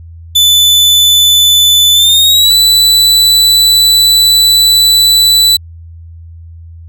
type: tone with pitch glide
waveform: 40% pulse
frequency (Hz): 3500 to 3974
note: A7 to B7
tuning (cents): -10 to +10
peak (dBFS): -3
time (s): 0.35-5.57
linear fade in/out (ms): 10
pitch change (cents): +220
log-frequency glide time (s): 1.94-2.54
effects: added 83 Hz sine -28 dBFS peak until 6.88 s